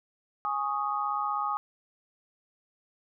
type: chord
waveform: sine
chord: Ab suspended fourth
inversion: none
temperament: equal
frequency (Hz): 830.6 / 1108.7 / 1244.5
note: Ab5 / Db6 / Eb6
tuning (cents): 0 / 0 / 0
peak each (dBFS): -32 / -34 / -30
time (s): 0.45-1.57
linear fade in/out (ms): 0
effects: none